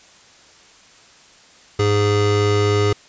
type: tone pair together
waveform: square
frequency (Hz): 103.28 / 413.1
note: G#2 / G#4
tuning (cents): -9 / -9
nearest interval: 2 octaves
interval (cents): 2400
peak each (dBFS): -18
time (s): 1.79-2.93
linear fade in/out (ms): 5
effects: white hiss -48 dBFS RMS until 3.08 s + resampled to 16000 Hz